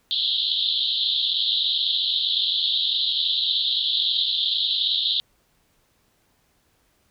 white band-pass noise, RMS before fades -23 dBFS, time 0.11-5.2 s, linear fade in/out 0 ms, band 3200 to 4100 Hz, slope 96 dB/octave, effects pink hiss -65 dBFS RMS until 7.1 s

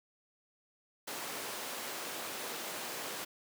pink high-pass noise, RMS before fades -41 dBFS, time 1.07-3.25 s, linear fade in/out 10 ms, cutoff 370 Hz, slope 12 dB/octave, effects none

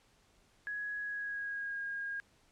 sine tone with pitch glide, 1672 to 1627.2 Hz, G#6 to G#6, +11 to -36 cents, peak -36 dBFS, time 0.67-2.2 s, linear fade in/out 0 ms, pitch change -47 cents, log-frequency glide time 0.99-1.81 s, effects pink hiss -68 dBFS RMS until 2.51 s + low-pass 9000 Hz 12 dB/octave

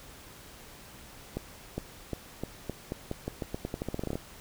accelerating click train, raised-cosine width 2 ms, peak -19 dBFS, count 21, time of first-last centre 1.37-4.155 s, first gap 410 ms, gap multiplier 0.86, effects pink hiss -50 dBFS RMS until 4.4 s

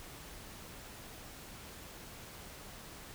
silence, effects pink hiss -50 dBFS RMS until 3.14 s

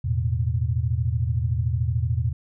sine chord, E suspended fourth, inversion none, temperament equal, 82.41 / 110 / 123.47 Hz, E2 / A2 / B2, 0 / 0 / 0 cents, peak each -25 dBFS, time 0.04-2.33 s, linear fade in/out 10 ms, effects none

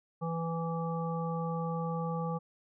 harmonic tone, 165.7 Hz, E3, 9 cents sharp, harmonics 1 / 3 / 5 / 7, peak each -33 / -38 / -40 / -41 dBFS, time 0.21-2.39 s, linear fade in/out 20 ms, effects none

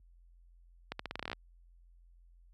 accelerating click train, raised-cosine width 0.3 ms, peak -21 dBFS, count 12, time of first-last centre 0.92-1.331 s, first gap 74 ms, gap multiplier 0.85, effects added 43 Hz sine -51 dBFS peak until 2.53 s + high-pass 60 Hz 12 dB/octave

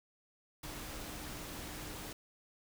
sine tone in noise, 303.4 Hz, D#4, 44 cents flat, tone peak -53 dBFS, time 0.63-2.13 s, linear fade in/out 5 ms, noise pink, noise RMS -45 dBFS, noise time 0.63-2.13 s, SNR -11 dB, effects none

